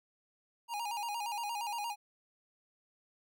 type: tone with vibrato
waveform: square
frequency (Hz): 880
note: A5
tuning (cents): 0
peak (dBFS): -36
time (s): 0.68-1.96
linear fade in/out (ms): 50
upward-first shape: square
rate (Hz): 8.6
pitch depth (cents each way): 110
effects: none